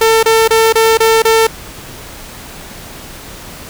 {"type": "tone bursts", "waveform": "sawtooth", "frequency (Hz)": 448.1, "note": "A4", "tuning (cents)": 32, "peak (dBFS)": -3, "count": 6, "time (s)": [0.01, 1.47], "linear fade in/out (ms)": 5, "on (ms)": 220, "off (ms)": 28, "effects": ["pink hiss -31 dBFS RMS until 3.69 s"]}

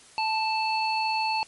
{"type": "harmonic tone", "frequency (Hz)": 880, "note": "A5", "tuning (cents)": 0, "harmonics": [1, 3, 5], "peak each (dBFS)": [-25, -30, -32], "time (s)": [0.18, 1.43], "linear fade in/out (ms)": 0, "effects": ["white hiss -52 dBFS RMS until 1.47 s", "MP3 48 kbps"]}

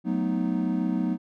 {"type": "chord", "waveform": "triangle", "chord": "B dominant seventh", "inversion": "second", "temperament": "equal", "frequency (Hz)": [185, 220, 246.9, 311.1], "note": ["F#3", "A3", "B3", "D#4"], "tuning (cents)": [0, 0, 0, 0], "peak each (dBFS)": [-26, -29, -26, -28], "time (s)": [0.04, 1.18], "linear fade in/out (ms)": 50, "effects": []}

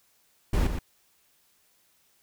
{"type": "noise with echo", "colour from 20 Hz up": "brown", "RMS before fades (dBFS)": -23, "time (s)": [0.53, 0.67], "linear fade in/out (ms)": 5, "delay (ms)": 120, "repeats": 1, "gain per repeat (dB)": -7, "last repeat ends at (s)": 0.79, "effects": ["white hiss -66 dBFS RMS until 2.22 s"]}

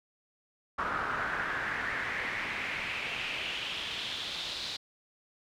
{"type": "noise with band-pass filter sweep", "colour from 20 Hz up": "brown", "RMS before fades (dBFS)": -35, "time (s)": [0.78, 4.77], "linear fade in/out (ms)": 10, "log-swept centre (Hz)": [1300, 4100], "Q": 3.8, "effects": []}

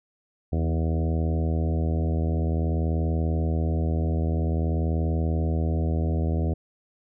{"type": "harmonic tone with a mistuned harmonic", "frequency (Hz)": 80.5, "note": "E2", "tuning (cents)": -41, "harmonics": [1, 2, 3, 4, 5, 6, 7, 8, 9], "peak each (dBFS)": [-23, -29, -33, -35, -37, -39, -40, -41, -42], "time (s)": [0.52, 6.54], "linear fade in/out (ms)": 10, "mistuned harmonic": 3, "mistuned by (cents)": 21, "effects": []}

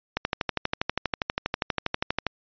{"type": "click train", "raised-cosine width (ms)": 0.3, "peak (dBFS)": -8, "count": 27, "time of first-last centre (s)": [0.17, 2.267], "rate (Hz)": 12.4, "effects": ["resampled to 11025 Hz"]}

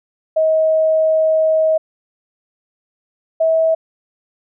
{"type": "tone pair in turn", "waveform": "sine", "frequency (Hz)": [634, 646.6], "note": ["D#5", "E5"], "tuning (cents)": [32, -34], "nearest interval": "unison", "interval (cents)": 34, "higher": "second", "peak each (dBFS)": -11, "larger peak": "neither", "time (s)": [[0.36, 1.78], [3.4, 3.75]], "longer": "first", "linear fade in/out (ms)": 10, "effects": []}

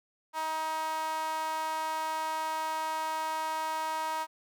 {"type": "tone with high-pass filter", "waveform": "sawtooth", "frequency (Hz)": 316.2, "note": "D#4", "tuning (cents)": 28, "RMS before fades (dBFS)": -33, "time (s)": [0.33, 4.27], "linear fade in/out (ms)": 50, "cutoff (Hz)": 920, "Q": 4.2, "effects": []}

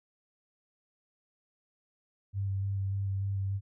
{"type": "tone with vibrato", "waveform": "sine", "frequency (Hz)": 98, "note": "G2", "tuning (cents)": 0, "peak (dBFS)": -29, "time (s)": [2.33, 3.61], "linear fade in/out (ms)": 50, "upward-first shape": "square", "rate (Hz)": 3.4, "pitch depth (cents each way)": 13, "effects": []}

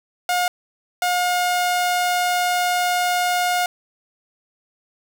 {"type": "tone pair in turn", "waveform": "sawtooth", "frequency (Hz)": [716, 716], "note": ["F5", "F5"], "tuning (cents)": [43, 43], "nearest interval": "unison", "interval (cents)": 0, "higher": "neither", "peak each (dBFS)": -14, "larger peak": "neither", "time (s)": [[0.29, 0.48], [1.02, 3.66]], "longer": "second", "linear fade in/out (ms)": 2, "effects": []}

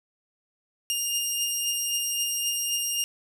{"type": "beating tone pair", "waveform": "15% pulse", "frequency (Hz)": [2820, 2823.8], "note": ["F7", "F7"], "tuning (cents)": [16, 18], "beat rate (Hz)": 3.8, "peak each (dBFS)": [-19, -27], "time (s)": [0.9, 3.04], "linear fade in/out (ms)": 0, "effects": []}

